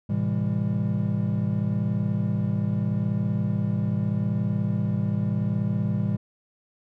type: chord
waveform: triangle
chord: A minor seventh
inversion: none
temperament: equal with one note detuned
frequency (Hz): 110 / 130.81 / 164.81 / 200.8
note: A2 / C3 / E3 / G3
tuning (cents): 0 / 0 / 0 / +42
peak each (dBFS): -25 / -28 / -27 / -25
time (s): 0.09-6.17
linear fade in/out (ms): 10
effects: none